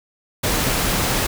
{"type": "noise", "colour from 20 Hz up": "pink", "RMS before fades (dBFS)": -20, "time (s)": [0.43, 1.27], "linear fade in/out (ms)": 10, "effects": []}